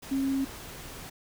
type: tone in noise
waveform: sine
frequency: 270.4 Hz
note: C#4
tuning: 43 cents flat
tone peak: -25 dBFS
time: 0.11-0.45 s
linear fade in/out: 10 ms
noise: pink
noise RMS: -43 dBFS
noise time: 0.02-1.1 s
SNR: +15 dB
effects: none